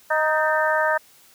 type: harmonic tone with a mistuned harmonic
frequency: 311.4 Hz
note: D#4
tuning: 2 cents sharp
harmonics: 2 / 3 / 4 / 5 / 6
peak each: -22 / -24 / -27 / -24 / -26 dBFS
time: 0.1-0.98 s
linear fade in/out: 10 ms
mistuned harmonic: 6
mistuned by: -60 cents
effects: white hiss -53 dBFS RMS until 1.34 s + high-pass 60 Hz 12 dB/octave